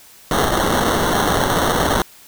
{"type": "noise with sample-and-hold", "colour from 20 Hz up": "violet", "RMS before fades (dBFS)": -17, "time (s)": [0.31, 2.02], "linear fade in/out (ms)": 2, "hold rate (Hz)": 2450, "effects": ["white hiss -45 dBFS RMS until 2.27 s"]}